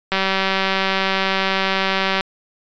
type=click train; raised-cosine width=0.3 ms; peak=-3 dBFS; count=402; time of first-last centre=0.12-2.209 s; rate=192 Hz; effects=resampled to 16000 Hz